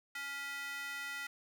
square tone with high-pass filter, 280.2 Hz, C#4, 19 cents sharp, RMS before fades -42 dBFS, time 0.15-1.27 s, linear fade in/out 5 ms, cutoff 1700 Hz, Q 3.8, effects none

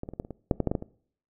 clicks, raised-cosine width 2 ms, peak -20 / -23 / -26 / -17 / -29 / -23 / -8 / -11 / -11 / -13 / -13 / -23 dBFS, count 12, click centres 0.034 / 0.089 / 0.136 / 0.199 / 0.249 / 0.307 / 0.512 / 0.603 / 0.673 / 0.715 / 0.752 / 0.824 s, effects noise-tail reverb RT60 0.6 s tail -22 dB re dry

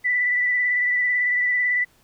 sine tone with vibrato, 1975.5 Hz, B6, in tune, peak -18 dBFS, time 0.04-1.85 s, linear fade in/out 20 ms, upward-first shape sine, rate 18 Hz, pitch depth 23 cents each way, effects pink hiss -59 dBFS RMS until 2.03 s

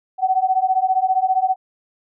sine beating tone pair, 746 / 761 Hz, F#5 / F#5, +14 / +48 cents, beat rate 15 Hz, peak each -18 dBFS, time 0.18-1.56 s, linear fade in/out 50 ms, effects none

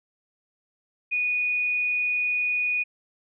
sine tone, 2468 Hz, D#7, 15 cents flat, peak -22 dBFS, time 1.11-2.84 s, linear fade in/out 20 ms, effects none

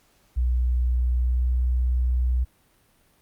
sine tone with pitch glide, 61.4 to 62.01 Hz, B1 to B1, -9 to +8 cents, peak -19 dBFS, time 0.36-2.45 s, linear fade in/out 20 ms, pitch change +17 cents, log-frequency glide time 1.15-1.5 s, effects pink hiss -62 dBFS RMS until 3.21 s + Opus 48 kbps

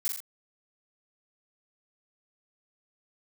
blue noise with echo, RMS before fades -28 dBFS, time 0.05-0.08 s, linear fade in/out 0 ms, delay 41 ms, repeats 3, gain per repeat -4 dB, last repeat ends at 0.203 s, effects none

